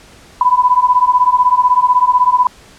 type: beating tone pair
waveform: sine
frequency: 987.8 / 1003.8 Hz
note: B5 / B5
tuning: 0 / +28 cents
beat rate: 16 Hz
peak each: -11 dBFS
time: 0.41-2.47 s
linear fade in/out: 2 ms
effects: pink hiss -42 dBFS RMS until 2.78 s + low-pass 9000 Hz 12 dB/octave